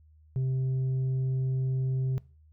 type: tone with tanh clipping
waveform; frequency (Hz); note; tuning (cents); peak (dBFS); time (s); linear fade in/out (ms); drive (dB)
sine; 130.81; C3; 0; -26; 0.36-2.18; 0; 3
effects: noise-tail reverb RT60 0.4 s tail -22 dB re dry + added 77 Hz sine -55 dBFS peak until 2.52 s